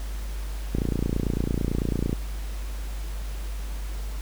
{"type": "click train", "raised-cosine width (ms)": 3, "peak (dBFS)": -12, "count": 41, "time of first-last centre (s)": [0.75, 2.129], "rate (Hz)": 29, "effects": ["added 50 Hz sine -29 dBFS peak until 4.21 s", "pink hiss -44 dBFS RMS until 4.21 s"]}